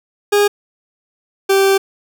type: tone pair in turn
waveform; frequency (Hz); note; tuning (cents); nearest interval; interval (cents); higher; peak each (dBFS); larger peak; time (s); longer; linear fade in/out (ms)
40% pulse; 410 / 389.9; G#4 / G4; -22 / -9; minor second; 87; first; -9 / -9; neither; 0.32-0.48 / 1.49-1.78; second; 10
effects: none